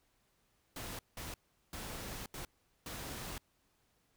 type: noise bursts at uneven times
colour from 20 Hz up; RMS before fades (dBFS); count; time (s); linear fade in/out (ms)
pink; -44; 5; 0.76-0.99 / 1.17-1.34 / 1.73-2.26 / 2.34-2.45 / 2.86-3.38; 2
effects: pink hiss -75 dBFS RMS until 4.16 s